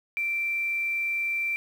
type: tone with quantisation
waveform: sine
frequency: 2349 Hz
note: D7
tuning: in tune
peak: -25 dBFS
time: 0.17-1.56 s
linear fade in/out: 0 ms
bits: 8
effects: none